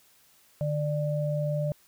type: tone pair together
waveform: sine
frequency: 149.2 / 592.2 Hz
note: D3 / D5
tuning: +28 / +14 cents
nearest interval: 2 octaves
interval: 2386 cents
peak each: -27 / -30 dBFS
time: 0.61-1.72 s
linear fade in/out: 0 ms
effects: white hiss -61 dBFS RMS until 1.87 s